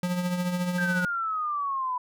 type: tone with tremolo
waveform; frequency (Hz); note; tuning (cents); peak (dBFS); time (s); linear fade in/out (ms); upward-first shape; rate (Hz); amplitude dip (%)
square; 178.7; F3; +40; -24; 0.03-1.05; 2; triangle; 14; 55
type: exponential sweep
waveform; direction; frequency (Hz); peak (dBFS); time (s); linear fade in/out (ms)
sine; down; 1599 to 987; -26; 0.78-1.98; 5
effects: none